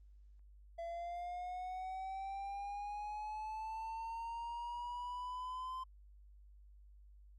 triangle linear sweep, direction up, 672 to 1036 Hz, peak -39 dBFS, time 0.78-5.84 s, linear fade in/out 10 ms, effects added 50 Hz sine -57 dBFS peak until 7.38 s + Opus 32 kbps

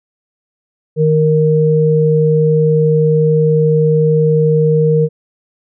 sine tone pair together, 155.63 / 465.6 Hz, D#3 / A#4, +1 / -2 cents, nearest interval octave + perfect fifth, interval 1897 cents, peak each -11 dBFS, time 0.96-5.09 s, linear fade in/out 50 ms, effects none

